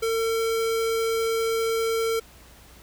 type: tone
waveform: square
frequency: 452.5 Hz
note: A4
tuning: 48 cents sharp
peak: -23 dBFS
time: 0.02-2.2 s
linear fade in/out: 10 ms
effects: added 60 Hz sine -52 dBFS peak until 2.82 s + pink hiss -51 dBFS RMS until 2.82 s